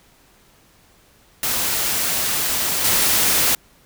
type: noise with level steps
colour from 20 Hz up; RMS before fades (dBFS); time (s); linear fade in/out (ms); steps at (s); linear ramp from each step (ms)
white; -21 / -17; 1.43-3.55; 2; 2.84; 10
effects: pink hiss -54 dBFS RMS until 3.85 s